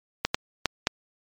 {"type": "clicks", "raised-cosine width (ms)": 0.2, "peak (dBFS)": -4, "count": 4, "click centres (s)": [0.25, 0.345, 0.657, 0.871], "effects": ["MP3 96 kbps"]}